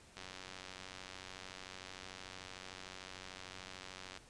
click train, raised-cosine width 0.2 ms, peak -30 dBFS, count 375, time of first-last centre 0.17-4.174 s, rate 93.4 Hz, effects pink hiss -61 dBFS RMS until 4.29 s + resampled to 22050 Hz

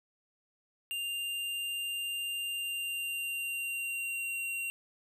square tone with pitch glide, 2794 to 2752 Hz, F7 to F7, 0 to -26 cents, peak -34 dBFS, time 0.91-4.7 s, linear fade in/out 0 ms, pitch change -26 cents, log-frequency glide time 2.5-4.39 s, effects none

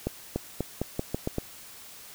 accelerating click train, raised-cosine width 2 ms, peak -14 dBFS, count 8, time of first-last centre 0.07-1.384 s, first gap 290 ms, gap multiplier 0.85, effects white hiss -47 dBFS RMS until 2.14 s

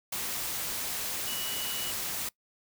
sine tone in noise, 2937 Hz, F#7, 13 cents flat, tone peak -38 dBFS, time 1.27-1.91 s, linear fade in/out 5 ms, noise white, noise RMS -34 dBFS, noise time 0.12-2.29 s, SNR -7 dB, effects noise-tail reverb RT60 0.1 s tail -22 dB re dry

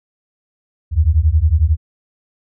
sine beating tone pair, 73.1 / 84.1 Hz, D2 / E2, -7 / +35 cents, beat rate 11 Hz, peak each -13 dBFS, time 0.91-1.77 s, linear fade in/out 50 ms, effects none

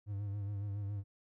triangle tone with vibrato, 101.2 Hz, G#2, 44 cents flat, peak -34 dBFS, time 0.06-1.04 s, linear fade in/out 50 ms, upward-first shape sine, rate 7.2 Hz, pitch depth 48 cents each way, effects none

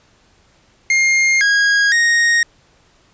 45% pulse tone with pitch steps, 2125 / 1641 / 1866 Hz, C7 / G#6 / A#6, +26 / -21 / +1 cents, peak -11 dBFS, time 0.9-2.43 s, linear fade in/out 2 ms, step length 510 ms, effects pink hiss -54 dBFS RMS until 3.13 s + resampled to 16000 Hz

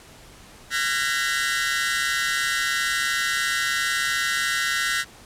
sawtooth tone cluster, 1372 / 1506 / 1646 / 1858 / 2001 Hz, F6 / F#6 / G#6 / A#6 / B6, -31 / +30 / -16 / -6 / +22 cents, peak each -26 / -25 / -25 / -23 / -26 dBFS, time 0.7-5.05 s, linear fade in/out 50 ms, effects pink hiss -47 dBFS RMS until 5.25 s + low-pass 11000 Hz 12 dB/octave

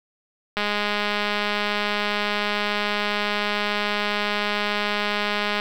click train, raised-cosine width 0.3 ms, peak -8 dBFS, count 1042, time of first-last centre 0.57-5.599 s, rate 207 Hz, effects 7-bit

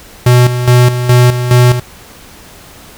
square tone with tremolo, 123.47 Hz, B2, in tune, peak -4 dBFS, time 0.26-1.8 s, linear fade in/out 5 ms, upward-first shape square, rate 2.4 Hz, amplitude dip 65%, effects pink hiss -36 dBFS RMS until 2.97 s

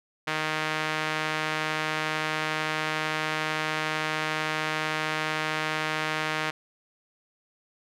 sawtooth tone with band-pass filter, 155.56 Hz, D#3, in tune, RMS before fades -29 dBFS, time 0.27-6.51 s, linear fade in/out 10 ms, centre 2000 Hz, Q 1, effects none

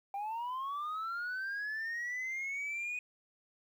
sine linear sweep, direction up, 784 to 2489 Hz, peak -33 dBFS, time 0.14-2.99 s, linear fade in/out 2 ms, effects tanh soft clip ceiling -34 dBFS + 11-bit

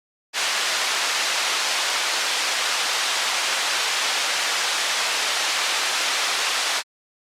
white band-pass noise, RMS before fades -23 dBFS, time 0.33-6.83 s, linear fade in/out 50 ms, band 660 to 4900 Hz, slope 12 dB/octave, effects low-pass 11000 Hz 12 dB/octave + Opus 48 kbps

